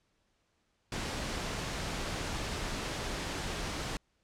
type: noise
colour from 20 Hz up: pink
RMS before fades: -36 dBFS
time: 0.92-3.97 s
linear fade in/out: 2 ms
effects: pink hiss -75 dBFS RMS until 4.23 s + low-pass 7000 Hz 12 dB/octave